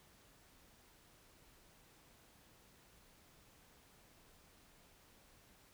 silence, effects pink hiss -66 dBFS RMS until 5.73 s

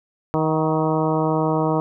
harmonic tone with a mistuned harmonic, 157.7 Hz, D#3, 24 cents sharp, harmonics 1 / 2 / 3 / 4 / 5 / 6 / 7 / 8, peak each -23 / -23 / -24 / -26 / -28 / -27 / -30 / -34 dBFS, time 0.34-1.8 s, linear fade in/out 0 ms, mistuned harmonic 5, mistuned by -39 cents, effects none

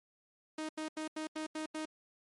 sawtooth tone bursts, 311.7 Hz, D#4, 3 cents sharp, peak -33 dBFS, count 7, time 0.58-1.854 s, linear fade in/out 5 ms, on 110 ms, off 84 ms, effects MP3 48 kbps

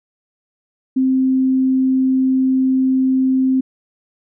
sine tone, 261.6 Hz, C4, in tune, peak -12 dBFS, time 0.96-3.61 s, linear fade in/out 10 ms, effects none

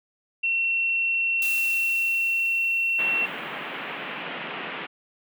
sine tone, 2716 Hz, F7, 49 cents flat, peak -21 dBFS, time 0.43-3.26 s, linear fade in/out 10 ms
blue noise with exponential decay, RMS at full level -32 dBFS, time 1.42-4.23 s, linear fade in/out 1 ms, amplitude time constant 610 ms
white band-pass noise, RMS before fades -34 dBFS, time 2.98-4.87 s, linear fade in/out 20 ms, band 150 to 3000 Hz, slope 48 dB/octave
effects none

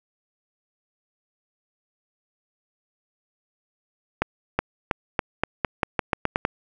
accelerating click train, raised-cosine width 0.5 ms, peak -5 dBFS, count 12, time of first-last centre 4.22-6.451 s, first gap 370 ms, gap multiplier 0.87, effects none

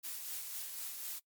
blue noise with tremolo, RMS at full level -41 dBFS, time 0.03-1.2 s, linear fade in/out 20 ms, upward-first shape sine, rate 4 Hz, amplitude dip 35%, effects noise-tail reverb RT60 0.1 s tail -22 dB re dry + MP3 96 kbps

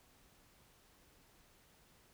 silence, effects pink hiss -67 dBFS RMS until 2.13 s

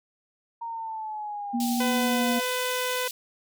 sine exponential sweep, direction down, 932.3 to 698.5 Hz, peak -31 dBFS, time 0.61-2.41 s, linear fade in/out 10 ms
sine tone with tremolo, 239.1 Hz, A#3, 44 cents sharp, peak -23 dBFS, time 1.53-2.4 s, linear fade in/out 20 ms, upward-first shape triangle, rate 12 Hz, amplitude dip 25%
pink high-pass noise, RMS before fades -35 dBFS, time 1.6-3.11 s, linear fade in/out 2 ms, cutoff 3400 Hz, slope 24 dB/octave
harmonic tone, 502 Hz, B4, 28 cents sharp, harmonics 1 / 2 / 3 / 4 / 5 / 6 / 7, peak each -30 / -33 / -35 / -36 / -37 / -38 / -38 dBFS, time 1.8-3.08 s, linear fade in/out 5 ms
effects none

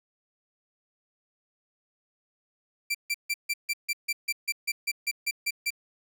sawtooth tone bursts, 2349 Hz, D7, in tune, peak -22 dBFS, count 15, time 2.9-5.705 s, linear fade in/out 10 ms, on 47 ms, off 150 ms, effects none

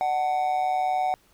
triangle tone with amplitude modulation, 746 Hz, F#5, 14 cents sharp, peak -17 dBFS, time 0.01-1.14 s, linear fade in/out 0 ms, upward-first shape sine, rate 141 Hz, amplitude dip 65%, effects pink hiss -61 dBFS RMS until 1.33 s

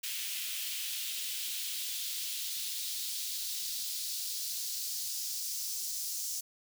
white noise with high-pass filter sweep, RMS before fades -37 dBFS, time 0.03-6.41 s, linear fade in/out 10 ms, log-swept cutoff 2700 to 5700 Hz, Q 1.9, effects none

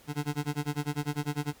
25% pulse tone with tremolo, 146.83 Hz, D3, in tune, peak -23 dBFS, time 0.07-1.54 s, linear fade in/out 50 ms, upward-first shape sine, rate 10 Hz, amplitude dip 100%, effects pink hiss -57 dBFS RMS until 1.6 s

